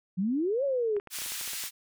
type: exponential two-way sweep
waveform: sine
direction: up then down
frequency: 174.61 to 571 to 395.5 Hz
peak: -25 dBFS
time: 0.17-1 s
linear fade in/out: 20 ms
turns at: 0.64 s
type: clicks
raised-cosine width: 0.5 ms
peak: -30 dBFS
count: 11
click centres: 0.966 / 0.999 / 1.073 / 1.187 / 1.219 / 1.262 / 1.32 / 1.412 / 1.477 / 1.534 / 1.638 s
type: band-pass noise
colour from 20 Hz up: white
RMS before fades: -36 dBFS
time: 1.1-1.71 s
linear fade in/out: 50 ms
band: 1700 to 14000 Hz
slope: 12 dB/octave
effects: none